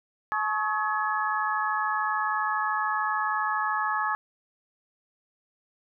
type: tone cluster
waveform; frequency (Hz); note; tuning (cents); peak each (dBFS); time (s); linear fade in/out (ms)
sine; 856 / 1102 / 1275 / 1695; A5 / C#6 / D#6 / G#6; -48 / -11 / +42 / +35; -30; 0.32-4.15; 0
effects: none

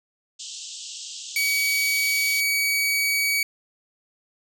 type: band-pass noise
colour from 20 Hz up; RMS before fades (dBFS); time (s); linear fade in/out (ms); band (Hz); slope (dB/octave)
white; -37; 0.39-2.41; 10; 2800 to 7900; 96
type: tone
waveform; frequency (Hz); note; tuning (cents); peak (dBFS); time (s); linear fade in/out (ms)
sawtooth; 2265; C#7; +37; -17; 1.36-3.43; 2
effects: none

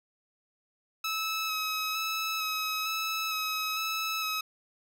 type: tone with vibrato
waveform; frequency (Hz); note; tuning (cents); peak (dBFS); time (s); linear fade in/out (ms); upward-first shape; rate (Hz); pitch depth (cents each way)
15% pulse; 1290; E6; -38; -23; 1.04-4.41; 5; square; 1.1; 17
effects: none

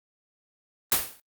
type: noise with exponential decay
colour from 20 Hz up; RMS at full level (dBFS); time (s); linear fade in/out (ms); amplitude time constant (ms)
white; -18; 0.92-1.2; 1; 60
effects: Opus 32 kbps

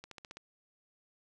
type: accelerating click train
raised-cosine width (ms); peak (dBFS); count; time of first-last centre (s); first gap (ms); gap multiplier
0.2; -29; 6; 0.04-0.37; 73; 0.95
effects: none

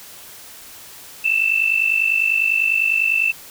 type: tone pair together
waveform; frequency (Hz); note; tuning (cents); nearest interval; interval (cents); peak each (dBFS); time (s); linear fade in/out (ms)
sine; 2623 / 2673; E7 / E7; -9 / +23; unison; 32; -19 / -17; 1.24-3.32; 10
effects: white hiss -40 dBFS RMS until 3.5 s

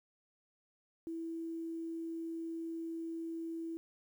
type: tone with quantisation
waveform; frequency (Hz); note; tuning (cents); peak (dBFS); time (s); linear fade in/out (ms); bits
sine; 329.6; E4; 0; -38; 1.07-3.77; 0; 11
effects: none

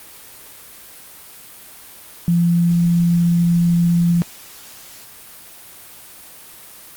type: tone with quantisation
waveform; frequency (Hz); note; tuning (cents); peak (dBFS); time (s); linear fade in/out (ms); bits
sine; 171.5; F3; -31; -12; 2.28-4.22; 0; 7
effects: white hiss -40 dBFS RMS until 6.96 s + Opus 32 kbps

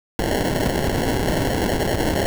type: noise with sample-and-hold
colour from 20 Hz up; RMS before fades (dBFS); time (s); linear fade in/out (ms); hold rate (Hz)
violet; -21; 0.19-2.26; 0; 1225
effects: none

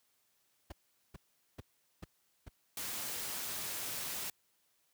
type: noise bursts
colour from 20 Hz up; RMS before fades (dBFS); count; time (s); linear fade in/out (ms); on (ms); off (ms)
brown; -41; 5; 0.7-2.485; 5; 21; 420
type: noise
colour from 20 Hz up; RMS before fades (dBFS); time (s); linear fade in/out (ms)
white; -40; 2.77-4.3; 2
effects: white hiss -75 dBFS RMS until 4.93 s + high-pass 60 Hz 12 dB/octave

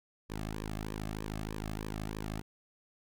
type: tone with flanger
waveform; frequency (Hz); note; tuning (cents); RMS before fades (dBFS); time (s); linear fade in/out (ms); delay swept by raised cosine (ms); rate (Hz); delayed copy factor
sawtooth; 53; G#1; +36; -39; 0.29-2.42; 20; 1.4 to 2.13; 3.2; -0.85
effects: none

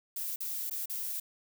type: noise with dropouts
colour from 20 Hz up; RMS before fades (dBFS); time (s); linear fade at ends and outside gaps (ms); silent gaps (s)
violet; -36; 0.16-1.2; 5; 0.36-0.404 / 0.698-0.709 / 0.858-0.897
effects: none

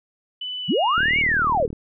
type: tone with pitch glide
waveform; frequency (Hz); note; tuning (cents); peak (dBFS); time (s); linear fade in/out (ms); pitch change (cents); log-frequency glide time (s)
sine; 2993 to 2843; F#7 to F7; +19 to +30; -27; 0.41-1.22; 5; -89; 0.62-0.82
type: linear two-way sweep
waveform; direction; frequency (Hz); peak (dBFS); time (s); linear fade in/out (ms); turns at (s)
sine; up then down; 123.47 to 2306 to 382.9; -17; 0.68-1.67; 20; 1.19
type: click train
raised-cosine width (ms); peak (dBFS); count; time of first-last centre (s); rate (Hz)
3; -19; 30; 0.98-1.729; 38.7
effects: none

